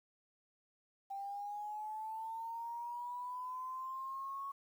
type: linear sweep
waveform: sine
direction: up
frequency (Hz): 784 to 1108.7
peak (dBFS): -40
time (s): 1.1-4.52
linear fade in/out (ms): 10
effects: 11-bit